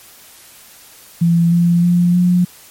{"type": "tone with pitch steps", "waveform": "sine", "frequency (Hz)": [169.3, 172.26, 175.27, 178.33], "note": ["E3", "F3", "F3", "F3"], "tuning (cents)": [46, -23, 6, 36], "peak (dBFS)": -9, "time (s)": [1.21, 2.45], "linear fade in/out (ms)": 10, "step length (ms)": 310, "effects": ["white hiss -42 dBFS RMS until 2.7 s", "MP3 64 kbps"]}